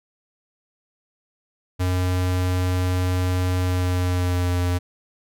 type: tone with pitch glide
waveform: square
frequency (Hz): 91.1 to 88.97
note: F#2 to F2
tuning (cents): -26 to +33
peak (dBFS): -20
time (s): 1.79-4.79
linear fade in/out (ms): 20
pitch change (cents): -41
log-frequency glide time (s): 3.6-4.58
effects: none